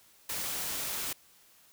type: noise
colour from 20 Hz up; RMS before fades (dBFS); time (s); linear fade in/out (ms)
white; -35; 0.29-1.13; 5
effects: white hiss -61 dBFS RMS until 1.72 s